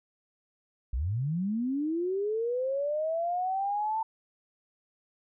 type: linear sweep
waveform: sine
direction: up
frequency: 52.5 to 898 Hz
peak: -27 dBFS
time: 0.93-4.03 s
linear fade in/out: 5 ms
effects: none